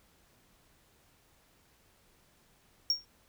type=tone with exponential decay; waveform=triangle; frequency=5550 Hz; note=F8; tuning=12 cents flat; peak=-21 dBFS; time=2.9-3.05 s; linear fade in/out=1 ms; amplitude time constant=31 ms; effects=pink hiss -66 dBFS RMS until 3.28 s